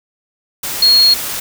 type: tone in noise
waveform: sine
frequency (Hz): 4297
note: C8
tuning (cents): +45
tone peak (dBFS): -6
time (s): 0.82-1.14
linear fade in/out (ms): 5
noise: white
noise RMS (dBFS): -22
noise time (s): 0.63-1.4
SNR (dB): +13
effects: none